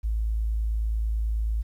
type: tone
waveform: sine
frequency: 54.6 Hz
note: A1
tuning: 13 cents flat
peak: -23 dBFS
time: 0.03-1.63 s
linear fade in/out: 20 ms
effects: 10-bit